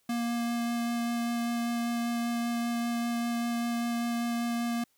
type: tone with vibrato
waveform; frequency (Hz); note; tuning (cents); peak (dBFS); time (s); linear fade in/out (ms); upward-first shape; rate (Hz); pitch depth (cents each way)
square; 235.7; A#3; +19; -29; 0.09-4.84; 5; sine; 5.1; 8
effects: white hiss -71 dBFS RMS until 4.97 s